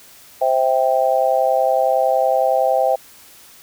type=chord; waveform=sine; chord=C major; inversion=none; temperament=just; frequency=523.3 / 654.1 / 784.9 Hz; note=C5 / E5 / G5; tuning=0 / -14 / +2 cents; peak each=-18 dBFS; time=0.41-2.96 s; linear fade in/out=10 ms; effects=white hiss -45 dBFS RMS until 3.62 s